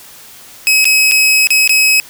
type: tone with dropouts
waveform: sawtooth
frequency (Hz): 2550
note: D#7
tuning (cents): +42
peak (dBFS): -4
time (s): 0.67-2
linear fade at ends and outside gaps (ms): 0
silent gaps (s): 0.844-0.854 / 1.113-1.119 / 1.471-1.505 / 1.676-1.694
effects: white hiss -37 dBFS RMS until 2.09 s